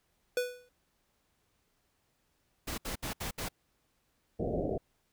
square tone with exponential decay, 493.9 Hz, B4, in tune, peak -26 dBFS, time 0.37-0.69 s, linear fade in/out 2 ms, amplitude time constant 69 ms
pink noise bursts, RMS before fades -37 dBFS, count 5, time 2.67-3.488 s, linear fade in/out 10 ms, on 110 ms, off 67 ms
white low-pass noise, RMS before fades -33 dBFS, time 4.39-4.78 s, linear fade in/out 10 ms, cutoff 700 Hz, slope 96 dB/octave
effects pink hiss -75 dBFS RMS until 5.12 s

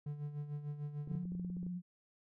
triangle tone with tremolo, 146.83 Hz, D3, in tune, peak -35 dBFS, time 0.06-1.24 s, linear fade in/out 5 ms, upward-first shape sine, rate 6.7 Hz, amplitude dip 65%
sine tone with vibrato, 177.9 Hz, F3, 32 cents sharp, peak -38 dBFS, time 1.07-1.82 s, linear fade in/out 50 ms, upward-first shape sine, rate 16 Hz, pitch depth 29 cents each way
clicks, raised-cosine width 3 ms, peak -37 dBFS, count 12, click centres 1.075 / 1.115 / 1.152 / 1.254 / 1.32 / 1.351 / 1.397 / 1.448 / 1.501 / 1.568 / 1.63 / 1.666 s
effects none

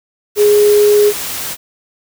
sine tone in noise, 415.3 Hz, G#4, in tune, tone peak -6 dBFS, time 0.36-1.13 s, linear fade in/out 50 ms, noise white, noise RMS -22 dBFS, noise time 0.35-1.57 s, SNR +13 dB, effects none

